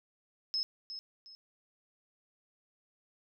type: tone with echo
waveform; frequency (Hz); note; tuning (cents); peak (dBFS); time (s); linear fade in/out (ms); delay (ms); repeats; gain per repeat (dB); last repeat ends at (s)
sine; 5180; E8; -31; -30; 0.54-0.63; 0; 360; 2; -10; 1.35
effects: none